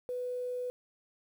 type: tone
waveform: sine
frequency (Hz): 496.9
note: B4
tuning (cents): +11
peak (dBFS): -33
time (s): 0.09-0.7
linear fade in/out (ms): 0
effects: 10-bit